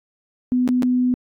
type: tone with dropouts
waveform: sine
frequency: 250 Hz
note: B3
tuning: 21 cents sharp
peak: -15 dBFS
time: 0.52-1.14 s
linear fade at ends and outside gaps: 0 ms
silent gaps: 0.677-0.689 / 0.823-0.831 s
effects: AAC 64 kbps